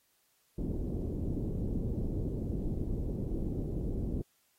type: low-pass noise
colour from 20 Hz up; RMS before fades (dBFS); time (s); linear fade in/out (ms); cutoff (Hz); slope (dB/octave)
pink; -34; 0.58-4.22; 5; 400; 24
effects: white hiss -72 dBFS RMS until 4.58 s + AAC 48 kbps